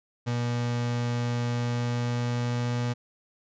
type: tone with pitch glide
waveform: 35% pulse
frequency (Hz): 120.2 to 121.11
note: B2 to B2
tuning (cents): -46 to -33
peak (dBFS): -24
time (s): 0.26-2.94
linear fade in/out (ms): 20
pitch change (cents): +13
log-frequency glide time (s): 1.56-2.78
effects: resampled to 16000 Hz